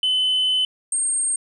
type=tone pair in turn; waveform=sine; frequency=3028 / 8564 Hz; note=F#7 / C9; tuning=+39 / +39 cents; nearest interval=octave + tritone; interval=1800 cents; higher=second; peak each=-15 / -18 dBFS; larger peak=first; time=0.03-0.65 / 0.92-1.36 s; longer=first; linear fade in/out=2 ms; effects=tanh soft clip ceiling -15 dBFS